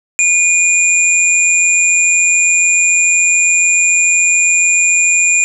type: tone pair together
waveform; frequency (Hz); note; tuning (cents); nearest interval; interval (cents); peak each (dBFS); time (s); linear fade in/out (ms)
sine; 2436 / 7287; D#7 / A#8; -37 / -40; octave + perfect fifth; 1897; -11; 0.19-5.44; 0
effects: none